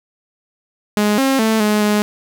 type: tone with pitch steps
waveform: sawtooth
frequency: 208.8 / 268.6 / 221 / 210.9 / 209.1 Hz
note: G#3 / C4 / A3 / G#3 / G#3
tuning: +10 / +46 / +8 / +27 / +12 cents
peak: -9 dBFS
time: 0.97-2.02 s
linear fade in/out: 0 ms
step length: 210 ms
effects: 8-bit